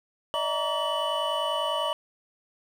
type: tone cluster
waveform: triangle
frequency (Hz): 590 / 640 / 937 / 1143 / 2973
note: D5 / D#5 / A#5 / D6 / F#7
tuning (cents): +8 / +49 / +9 / -47 / +8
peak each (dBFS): -30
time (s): 0.34-1.93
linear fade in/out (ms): 0
effects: 9-bit